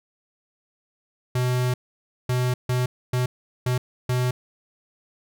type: tone bursts at uneven times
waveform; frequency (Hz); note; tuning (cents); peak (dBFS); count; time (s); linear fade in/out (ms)
square; 125.4; B2; +27; -21; 6; 1.35-1.74 / 2.29-2.54 / 2.69-2.86 / 3.13-3.26 / 3.66-3.78 / 4.09-4.31; 5
effects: none